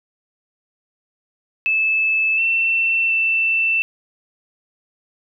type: tone with pitch steps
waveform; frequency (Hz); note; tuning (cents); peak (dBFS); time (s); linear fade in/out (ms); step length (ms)
sine; 2618 / 2688 / 2668; E7 / E7 / E7; -13 / +33 / +20; -15; 1.66-3.82; 0; 720
effects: none